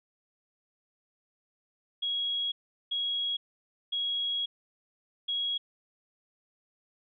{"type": "tone bursts at uneven times", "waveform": "sine", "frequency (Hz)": 3313, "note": "G#7", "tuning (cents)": -5, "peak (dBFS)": -28, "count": 4, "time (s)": [[2.02, 2.52], [2.91, 3.37], [3.92, 4.46], [5.28, 5.58]], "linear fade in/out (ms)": 10, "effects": []}